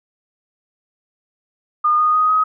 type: tone with pitch steps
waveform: sine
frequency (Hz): 1218 / 1232.9 / 1247.9 / 1263.1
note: D#6 / D#6 / D#6 / D#6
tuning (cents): -37 / -16 / +5 / +26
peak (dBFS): -12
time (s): 1.84-2.44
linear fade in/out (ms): 10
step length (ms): 150
effects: none